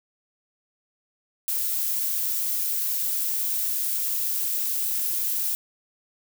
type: noise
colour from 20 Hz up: violet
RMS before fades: -26 dBFS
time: 1.48-5.55 s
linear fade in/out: 0 ms
effects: none